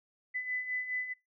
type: beating tone pair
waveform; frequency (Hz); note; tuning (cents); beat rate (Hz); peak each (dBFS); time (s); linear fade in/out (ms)
sine; 2000 / 2004.8; B6 / B6; +21 / +25; 4.8; -40 / -34; 0.34-1.14; 20
effects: noise-tail reverb RT60 0.2 s tail -21 dB re dry